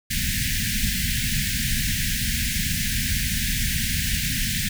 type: band-stop noise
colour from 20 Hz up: pink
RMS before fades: -24 dBFS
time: 0.1-4.69 s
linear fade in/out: 10 ms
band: 250 to 1600 Hz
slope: 96 dB/octave
effects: none